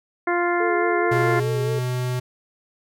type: harmonic tone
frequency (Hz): 349.2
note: F4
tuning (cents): 0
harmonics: 1 / 2 / 3 / 4 / 5 / 6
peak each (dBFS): -22 / -25 / -27 / -28 / -29 / -30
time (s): 0.27-1.4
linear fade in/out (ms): 5
type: tone with vibrato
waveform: sine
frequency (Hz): 430.6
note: A4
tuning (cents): -37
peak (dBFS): -24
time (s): 0.6-1.79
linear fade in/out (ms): 5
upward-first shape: triangle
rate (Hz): 4.7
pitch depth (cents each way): 77
type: tone with pitch glide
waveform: square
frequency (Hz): 124.4 to 125.56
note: B2 to B2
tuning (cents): +13 to +29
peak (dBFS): -23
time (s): 1.11-2.2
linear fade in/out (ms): 10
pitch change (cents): +16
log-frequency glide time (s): 1.61-1.73
effects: none